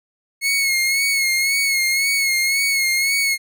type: tone with vibrato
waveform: sawtooth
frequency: 2178 Hz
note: C#7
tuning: 31 cents flat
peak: -13 dBFS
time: 0.41-3.38 s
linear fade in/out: 50 ms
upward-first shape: sine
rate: 1.9 Hz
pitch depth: 46 cents each way
effects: none